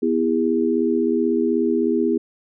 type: chord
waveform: sine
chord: E major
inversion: second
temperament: equal with one note detuned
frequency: 246.9 / 329.6 / 405.8 Hz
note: B3 / E4 / G#4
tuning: 0 / 0 / -40 cents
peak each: -21 dBFS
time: 0.02-2.18 s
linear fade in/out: 10 ms
effects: none